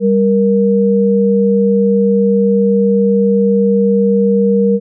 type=tone pair together; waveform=sine; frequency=197.48 / 469.7 Hz; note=G3 / A#4; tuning=+13 / +13 cents; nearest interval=octave + minor third; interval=1500 cents; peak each=-11 dBFS; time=0-4.8 s; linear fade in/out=50 ms; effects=none